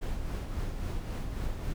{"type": "noise with tremolo", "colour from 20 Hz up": "brown", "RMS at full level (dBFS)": -32, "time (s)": [0.01, 1.74], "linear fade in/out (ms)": 20, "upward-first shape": "sine", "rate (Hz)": 3.7, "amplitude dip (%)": 40, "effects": []}